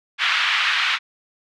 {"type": "band-pass noise", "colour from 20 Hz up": "white", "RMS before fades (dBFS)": -20, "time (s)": [0.18, 0.99], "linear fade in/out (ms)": 50, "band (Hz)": [1200, 3200], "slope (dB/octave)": 24, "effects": []}